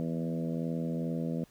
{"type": "harmonic tone with a mistuned harmonic", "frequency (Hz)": 82.41, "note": "E2", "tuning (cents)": 0, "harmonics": [2, 3, 4, 5, 6, 7, 8], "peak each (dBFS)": [-33, -35, -42, -47, -41, -45, -48], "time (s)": [0, 1.44], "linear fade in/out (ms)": 0, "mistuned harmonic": 2, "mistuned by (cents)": 16, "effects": ["pink hiss -63 dBFS RMS until 1.5 s"]}